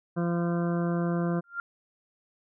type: harmonic tone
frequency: 171.8 Hz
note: F3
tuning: 28 cents flat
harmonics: 1 / 2 / 3 / 4 / 6 / 7 / 8 / 9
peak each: -26 / -32 / -36 / -38 / -42 / -43 / -44 / -45 dBFS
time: 0.16-1.41 s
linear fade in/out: 20 ms
type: tone with exponential growth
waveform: sine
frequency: 1392 Hz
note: F6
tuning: 6 cents flat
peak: -26 dBFS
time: 1.44-1.6 s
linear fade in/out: 1 ms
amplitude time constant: 34 ms
effects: none